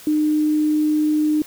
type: tone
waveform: sine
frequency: 304.3 Hz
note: D#4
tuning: 38 cents flat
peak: -15 dBFS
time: 0.07-1.42 s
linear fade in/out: 2 ms
effects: white hiss -42 dBFS RMS until 1.46 s